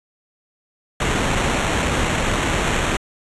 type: noise with sample-and-hold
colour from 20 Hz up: pink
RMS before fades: -20 dBFS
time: 1-2.97 s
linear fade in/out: 5 ms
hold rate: 4900 Hz
effects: resampled to 24000 Hz

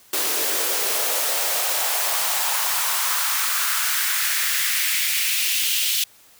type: noise with high-pass filter sweep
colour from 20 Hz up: white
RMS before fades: -22 dBFS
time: 0.13-6.04 s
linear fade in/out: 5 ms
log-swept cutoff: 360 to 3100 Hz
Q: 2.3
effects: white hiss -52 dBFS RMS until 6.39 s

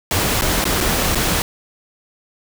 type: noise with dropouts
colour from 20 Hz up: pink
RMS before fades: -18 dBFS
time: 0.11-1.42 s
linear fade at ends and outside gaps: 1 ms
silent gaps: 0.412-0.42 / 0.642-0.653 / 0.805-0.809 / 1.149-1.155 s
effects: none

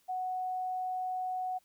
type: tone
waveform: sine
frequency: 740 Hz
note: F#5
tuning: in tune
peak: -32 dBFS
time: 0.08-1.59 s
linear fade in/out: 20 ms
effects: white hiss -70 dBFS RMS until 1.64 s

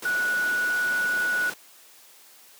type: tone in noise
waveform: sine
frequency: 1470 Hz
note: F#6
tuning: 12 cents flat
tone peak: -22 dBFS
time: 0.05-1.5 s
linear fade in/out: 5 ms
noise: pink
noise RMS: -35 dBFS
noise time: 0.02-1.54 s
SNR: +10 dB
effects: white hiss -52 dBFS RMS until 2.59 s + high-pass 300 Hz 12 dB/octave

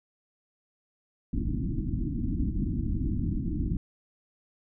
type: low-pass noise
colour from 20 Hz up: pink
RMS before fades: -29 dBFS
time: 1.33-3.77 s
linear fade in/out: 2 ms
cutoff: 330 Hz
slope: 96 dB/octave
effects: none

